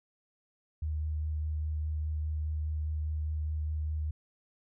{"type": "tone with vibrato", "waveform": "sine", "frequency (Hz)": 76.9, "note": "D#2", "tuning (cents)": -20, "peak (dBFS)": -30, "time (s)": [0.82, 4.11], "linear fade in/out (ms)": 5, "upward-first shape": "sine", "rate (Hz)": 4.9, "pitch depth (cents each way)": 12, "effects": []}